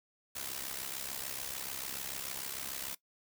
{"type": "noise with amplitude modulation", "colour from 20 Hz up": "white", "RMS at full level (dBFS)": -37, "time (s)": [0.35, 2.95], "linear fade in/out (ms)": 10, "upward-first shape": "sine", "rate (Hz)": 66.8, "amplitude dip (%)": 75, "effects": ["noise-tail reverb RT60 0.1 s tail -19 dB re dry"]}